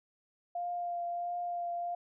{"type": "tone with vibrato", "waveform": "sine", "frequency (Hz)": 698.5, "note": "F5", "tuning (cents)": 0, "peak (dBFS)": -33, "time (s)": [0.55, 1.95], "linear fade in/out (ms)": 5, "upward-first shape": "triangle", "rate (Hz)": 1.5, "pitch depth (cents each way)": 16, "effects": []}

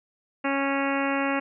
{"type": "harmonic tone", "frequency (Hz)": 276, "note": "C#4", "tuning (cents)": -7, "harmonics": [1, 2, 3, 4, 5, 6, 7, 8, 9, 10], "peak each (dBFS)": [-27, -30, -32, -33, -34, -35, -35, -36, -37, -37], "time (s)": [0.44, 1.4], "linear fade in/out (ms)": 10, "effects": []}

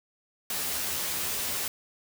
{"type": "noise with comb filter", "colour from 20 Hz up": "white", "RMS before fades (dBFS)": -31, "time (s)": [0.5, 1.68], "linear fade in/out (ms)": 2, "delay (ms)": 12, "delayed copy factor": 0.75, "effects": []}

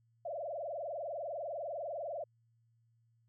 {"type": "tone with vibrato", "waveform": "sine", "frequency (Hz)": 622.3, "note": "D#5", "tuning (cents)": 0, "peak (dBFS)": -37, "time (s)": [0.25, 2.24], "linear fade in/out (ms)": 5, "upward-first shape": "triangle", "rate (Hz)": 20, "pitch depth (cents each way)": 250, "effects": ["added 115 Hz sine -69 dBFS peak until 3.28 s"]}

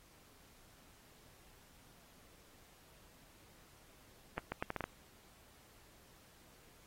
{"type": "accelerating click train", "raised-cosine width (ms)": 0.5, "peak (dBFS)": -22, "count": 7, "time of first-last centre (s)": [4.38, 4.84], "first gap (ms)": 140, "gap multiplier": 0.75, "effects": ["pink hiss -64 dBFS RMS until 6.86 s", "AAC 48 kbps"]}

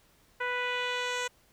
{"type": "tone with low-pass filter sweep", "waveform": "10% pulse", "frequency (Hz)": 493.9, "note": "B4", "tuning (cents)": 0, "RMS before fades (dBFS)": -32, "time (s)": [0.4, 1.28], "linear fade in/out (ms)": 10, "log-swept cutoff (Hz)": [1800, 6900], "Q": 1.5, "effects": ["pink hiss -64 dBFS RMS until 1.52 s"]}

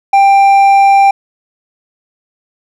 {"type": "tone with hard clipping", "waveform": "sine", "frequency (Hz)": 790, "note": "G5", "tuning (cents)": 13, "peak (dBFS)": -5, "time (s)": [0.13, 1.11], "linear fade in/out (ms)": 5, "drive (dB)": 5, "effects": []}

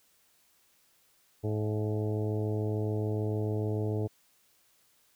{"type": "harmonic tone with a mistuned harmonic", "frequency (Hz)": 106.8, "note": "G#2", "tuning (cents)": 49, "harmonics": [1, 2, 3, 4, 5, 6, 7, 8], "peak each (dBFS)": [-30, -40, -37, -35, -44, -44, -49, -52], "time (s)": [1.43, 4.08], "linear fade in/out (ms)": 20, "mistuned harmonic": 7, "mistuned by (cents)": -58, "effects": ["white hiss -67 dBFS RMS until 5.15 s"]}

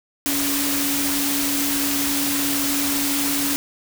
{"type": "tone in noise", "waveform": "sine", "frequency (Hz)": 282.6, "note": "C#4", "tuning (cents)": 34, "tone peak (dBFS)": -24, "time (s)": [0.26, 3.56], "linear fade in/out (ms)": 0, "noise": "white", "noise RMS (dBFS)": -23, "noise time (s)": [0.26, 3.56], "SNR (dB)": -4, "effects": []}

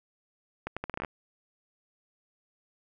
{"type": "accelerating click train", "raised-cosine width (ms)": 0.5, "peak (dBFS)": -18, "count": 10, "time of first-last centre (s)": [0.67, 1.048], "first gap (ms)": 96, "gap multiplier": 0.77, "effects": []}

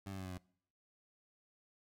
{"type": "tone with pitch steps", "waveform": "20% pulse", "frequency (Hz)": [98, 96.04, 94.12, 92.23, 90.39], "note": ["G2", "G2", "F#2", "F#2", "F#2"], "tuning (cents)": [0, -35, 30, -5, -40], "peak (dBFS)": -38, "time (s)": [0.06, 0.38], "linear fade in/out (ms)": 5, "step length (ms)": 64, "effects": ["noise-tail reverb RT60 0.6 s tail -23 dB re dry"]}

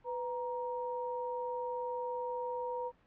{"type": "tone pair together", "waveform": "sine", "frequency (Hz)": [497.9, 940], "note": ["B4", "A#5"], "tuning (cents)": [14, 14], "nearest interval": "major seventh", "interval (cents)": 1100, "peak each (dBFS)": [-37, -38], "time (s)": [0.04, 2.92], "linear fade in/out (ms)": 50, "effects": ["pink hiss -67 dBFS RMS until 3.06 s", "low-pass 2000 Hz 12 dB/octave"]}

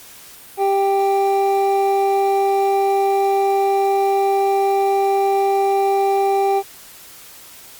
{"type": "tone pair together", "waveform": "triangle", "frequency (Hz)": [393.5, 787], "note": ["G4", "G5"], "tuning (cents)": [7, 7], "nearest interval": "octave", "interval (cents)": 1200, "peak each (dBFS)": -15, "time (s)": [0.57, 6.63], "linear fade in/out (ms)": 50, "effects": ["white hiss -41 dBFS RMS until 7.79 s", "Opus 48 kbps"]}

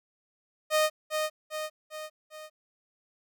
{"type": "tone with echo", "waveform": "sawtooth", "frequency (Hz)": 618, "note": "D#5", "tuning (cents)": -12, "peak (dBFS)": -18, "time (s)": [0.7, 0.9], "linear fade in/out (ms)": 50, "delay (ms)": 400, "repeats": 4, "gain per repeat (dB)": -5, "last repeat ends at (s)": 2.5, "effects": []}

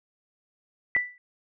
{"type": "tone with exponential decay", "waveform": "sine", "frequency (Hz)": 1975.5, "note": "B6", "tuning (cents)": 0, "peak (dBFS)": -17, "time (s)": [0.95, 1.18], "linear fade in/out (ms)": 1, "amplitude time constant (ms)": 50}
{"type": "click", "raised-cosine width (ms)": 0.5, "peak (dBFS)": -19, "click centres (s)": 0.965}
{"effects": []}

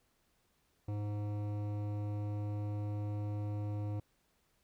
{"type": "tone with hard clipping", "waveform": "sine", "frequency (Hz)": 103.83, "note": "G#2", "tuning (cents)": 0, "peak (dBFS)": -37, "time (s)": [0.88, 4], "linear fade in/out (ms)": 5, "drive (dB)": 14, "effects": ["pink hiss -75 dBFS RMS until 4.63 s"]}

